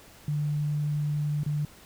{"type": "tone with dropouts", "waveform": "sine", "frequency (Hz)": 148.2, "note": "D3", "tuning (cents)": 16, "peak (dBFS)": -25, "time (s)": [0.28, 1.65], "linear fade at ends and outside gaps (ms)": 2, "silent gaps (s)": [1.434, 1.462], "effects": ["pink hiss -52 dBFS RMS until 1.85 s"]}